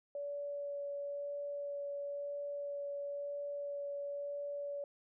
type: tone with vibrato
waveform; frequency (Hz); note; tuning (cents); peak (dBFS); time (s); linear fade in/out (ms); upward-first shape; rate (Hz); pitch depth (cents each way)
sine; 571; D5; -49; -38; 0.15-4.84; 2; sine; 0.99; 8
effects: none